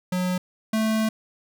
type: tone pair in turn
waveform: square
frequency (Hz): 181.9 / 219.5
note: F#3 / A3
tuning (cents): -29 / -4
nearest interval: minor third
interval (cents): 325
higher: second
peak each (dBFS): -23 / -21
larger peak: second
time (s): 0.12-0.38 / 0.73-1.09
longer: second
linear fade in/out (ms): 5
effects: none